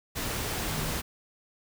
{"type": "tone in noise", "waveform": "sine", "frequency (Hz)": 154.3, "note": "D#3", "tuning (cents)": -14, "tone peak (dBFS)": -33, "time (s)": [0.68, 0.92], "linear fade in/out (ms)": 20, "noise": "pink", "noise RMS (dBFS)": -32, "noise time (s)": [0.15, 1.02], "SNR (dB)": -4, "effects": []}